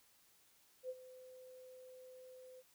sine tone with ADSR envelope, 511 Hz, C5, 41 cents flat, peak -39 dBFS, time 0.83-2.63 s, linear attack 64 ms, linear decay 44 ms, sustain -15 dB, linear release 39 ms, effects white hiss -70 dBFS RMS until 2.74 s

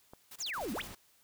click, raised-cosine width 1 ms, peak -35 dBFS, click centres 0.135 s
white noise bursts, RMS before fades -49 dBFS, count 8, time 0.31-0.877 s, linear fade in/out 5 ms, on 49 ms, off 25 ms
sine exponential two-way sweep, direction down then up, 7680 to 191.3 to 4096 Hz, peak -35 dBFS, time 0.4-0.82 s, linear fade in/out 5 ms, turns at 0.73 s
pink noise, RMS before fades -48 dBFS, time 0.57-0.95 s, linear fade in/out 5 ms
effects white hiss -67 dBFS RMS until 1.23 s

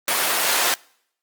pink high-pass noise, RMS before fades -20 dBFS, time 0.08-0.74 s, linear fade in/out 0 ms, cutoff 710 Hz, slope 12 dB/octave, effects noise-tail reverb RT60 0.7 s tail -26 dB re dry + Opus 24 kbps

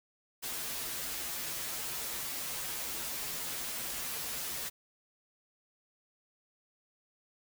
white noise with comb filter, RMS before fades -38 dBFS, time 0.42-4.7 s, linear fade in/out 20 ms, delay 10 ms, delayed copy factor -0.95, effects none

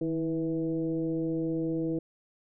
sine tone with frequency modulation, 324.5 Hz, E4, 27 cents flat, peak -27 dBFS, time 0.01-1.99 s, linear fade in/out 5 ms, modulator 166 Hz, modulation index 0.9, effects none

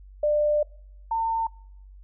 sine tone pair in turn, 596 / 904.9 Hz, D5 / A5, +25 / +48 cents, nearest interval perfect fifth, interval 723 cents, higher second, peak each -19 / -22 dBFS, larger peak first, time 0.23-0.63 / 1.11-1.47 s, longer first, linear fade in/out 5 ms, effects noise-tail reverb RT60 0.7 s tail -25 dB re dry + added 48 Hz sine -44 dBFS peak until 2.03 s

